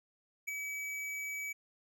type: tone with ADSR envelope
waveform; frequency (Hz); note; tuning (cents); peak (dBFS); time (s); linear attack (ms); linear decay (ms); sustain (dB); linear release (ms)
square; 2284; D7; -49; -33; 0.47-1.53; 18; 4; -5; 12
effects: none